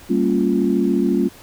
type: chord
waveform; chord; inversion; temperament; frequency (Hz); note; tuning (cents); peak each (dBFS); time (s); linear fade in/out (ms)
sine; G half-diminished seventh; none; equal with one note detuned; 196 / 230.1 / 277.2 / 349.2; G3 / Bb3 / Db4 / F4; 0 / -22 / 0 / 0; -20; 0.09-1.29; 20
effects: tanh soft clip ceiling -4 dBFS + pink hiss -44 dBFS RMS until 1.42 s